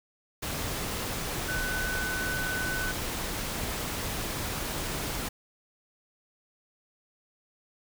sine tone in noise, 1504 Hz, F#6, 28 cents sharp, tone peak -31 dBFS, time 1.48-2.92 s, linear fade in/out 10 ms, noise pink, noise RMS -33 dBFS, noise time 0.42-5.29 s, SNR -1 dB, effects none

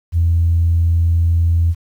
sine tone, 84.1 Hz, E2, 35 cents sharp, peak -10 dBFS, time 0.12-1.75 s, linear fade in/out 50 ms, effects tanh soft clip ceiling -6 dBFS + 8-bit

